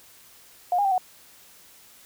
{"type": "tone with pitch steps", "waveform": "sine", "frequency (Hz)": [715, 812, 778, 738], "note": ["F5", "G#5", "G5", "F#5"], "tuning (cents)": [41, -39, -13, -5], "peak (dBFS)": -19, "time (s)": [0.72, 0.98], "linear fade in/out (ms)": 2, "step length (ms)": 65, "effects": ["white hiss -52 dBFS RMS until 2.05 s"]}